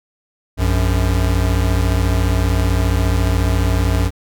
square tone pair together, 58.46 / 92.5 Hz, A#1 / F#2, +6 / 0 cents, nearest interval minor sixth, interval 794 cents, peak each -17 dBFS, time 0.57-4.11 s, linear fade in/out 50 ms, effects none

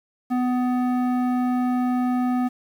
square tone with low-pass filter, 249.6 Hz, B3, 19 cents sharp, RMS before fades -22 dBFS, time 0.3-2.49 s, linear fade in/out 20 ms, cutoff 1100 Hz, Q 1, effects 8-bit

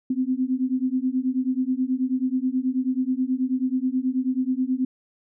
sine beating tone pair, 253 / 262.3 Hz, B3 / C4, +42 / +4 cents, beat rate 9.3 Hz, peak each -24 dBFS, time 0.1-4.85 s, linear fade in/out 5 ms, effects none

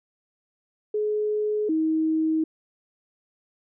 sine tone pair in turn, 423.2 / 317 Hz, G#4 / D#4, +33 / +32 cents, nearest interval perfect fourth, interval 501 cents, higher first, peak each -22 / -20 dBFS, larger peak second, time 0.94-1.69 / 1.69-2.44 s, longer neither, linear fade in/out 5 ms, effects none

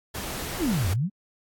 pink noise, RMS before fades -33 dBFS, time 0.14-0.94 s, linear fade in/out 10 ms
sine exponential two-way sweep, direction down then up, 415.3 to 82.41 to 213.6 Hz, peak -22 dBFS, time 0.58-1.1 s, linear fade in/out 50 ms, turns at 0.89 s
effects AAC 64 kbps

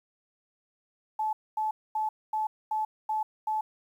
sine tone bursts, 865 Hz, A5, 30 cents flat, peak -26 dBFS, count 7, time 1.19-3.61 s, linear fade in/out 5 ms, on 140 ms, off 240 ms, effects 10-bit

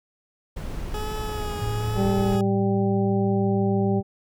brown noise, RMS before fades -31 dBFS, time 0.56-2.37 s, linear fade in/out 10 ms
20% pulse tone with vibrato, 421.9 Hz, G#4, 27 cents sharp, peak -26 dBFS, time 0.94-2.41 s, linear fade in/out 2 ms, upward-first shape sine, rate 1.1 Hz, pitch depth 32 cents each way
sine tone with pitch glide, 110 to 109.11 Hz, A2 to A2, 0 to -14 cents, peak -25 dBFS, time 1.61-4.01 s, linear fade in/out 10 ms, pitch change -14 cents, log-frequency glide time 3.29-3.7 s
harmonic tone, 196 Hz, G3, in tune, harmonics 1 / 2 / 3 / 4, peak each -22 / -25 / -33 / -31 dBFS, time 1.95-4.03 s, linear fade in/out 50 ms
effects none

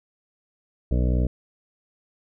harmonic tone, 61.74 Hz, B1, in tune, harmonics 1 / 2 / 3 / 4 / 5 / 7 / 8 / 9 / 10, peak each -20 / -26 / -30 / -32 / -34 / -37 / -38 / -39 / -40 dBFS, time 0.91-1.27 s, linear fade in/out 5 ms, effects none

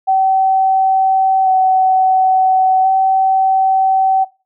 sine tone with vibrato, 760 Hz, F#5, 46 cents sharp, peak -9 dBFS, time 0.07-4.25 s, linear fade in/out 20 ms, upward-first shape square, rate 0.36 Hz, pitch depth 12 cents each way, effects noise-tail reverb RT60 0.3 s tail -21 dB re dry

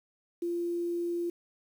sine tone with quantisation, 344.9 Hz, F4, 22 cents flat, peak -29 dBFS, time 0.42-1.3 s, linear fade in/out 5 ms, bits 9, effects none

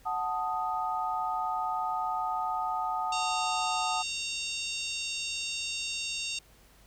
sine chord, D# diminished, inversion first, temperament equal, 740 / 880 / 1244.5 Hz, F#5 / A5 / D#6, 0 / 0 / 0 cents, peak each -33 dBFS, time 0.05-4.03 s, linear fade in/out 20 ms
harmonic tone, 919 Hz, A#5, 25 cents flat, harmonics 3 / 4 / 5 / 6 / 7 / 8 / 9, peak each -36 / -38 / -40 / -42 / -43 / -44 / -45 dBFS, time 3.12-6.39 s, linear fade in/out 5 ms
effects added 50 Hz sine -60 dBFS peak until 6.86 s + pink hiss -60 dBFS RMS until 6.86 s

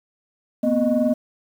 sine tone cluster, 234.8 / 255.4 / 617 Hz, A#3 / C4 / D#5, +13 / -42 / -15 cents, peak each -20 dBFS, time 0.63-1.14 s, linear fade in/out 10 ms, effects tanh soft clip ceiling -10 dBFS + 8-bit

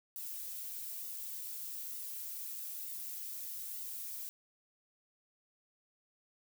violet noise with flanger, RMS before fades -43 dBFS, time 0.16-4.29 s, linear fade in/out 0 ms, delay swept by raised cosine 1.2 to 4.4 ms, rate 1.1 Hz, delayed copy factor -0.6, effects none

